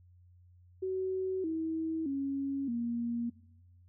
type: tone with pitch steps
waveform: sine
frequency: 376.3 / 322 / 275.5 / 235.7 Hz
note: F#4 / E4 / C#4 / A#3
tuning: +29 / -41 / -11 / +19 cents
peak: -31 dBFS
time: 0.82-3.3 s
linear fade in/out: 10 ms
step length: 620 ms
effects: noise-tail reverb RT60 0.9 s tail -20 dB re dry + added 89 Hz sine -57 dBFS peak until 3.88 s